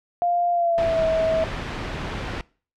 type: tone with pitch glide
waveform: sine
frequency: 699 to 644.7 Hz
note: F5 to E5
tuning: +1 to -39 cents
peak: -18 dBFS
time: 0.22-1.44 s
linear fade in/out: 0 ms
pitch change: -140 cents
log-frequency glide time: 0.52-1.04 s
type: noise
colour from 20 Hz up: pink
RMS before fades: -29 dBFS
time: 0.78-2.41 s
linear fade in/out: 0 ms
effects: noise-tail reverb RT60 0.4 s tail -23 dB re dry + low-pass 3000 Hz 12 dB/octave